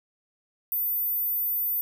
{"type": "tone", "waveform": "sine", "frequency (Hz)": 14110, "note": "A9", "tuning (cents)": 4, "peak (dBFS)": -24, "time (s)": [0.72, 1.81], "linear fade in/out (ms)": 0, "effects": []}